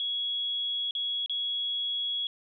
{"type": "tone with dropouts", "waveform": "sine", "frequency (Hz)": 3340, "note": "G#7", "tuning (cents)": 9, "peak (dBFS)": -28, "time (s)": [0, 2.27], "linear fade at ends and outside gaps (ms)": 1, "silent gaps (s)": [[0.909, 0.951], [1.261, 1.296]], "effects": []}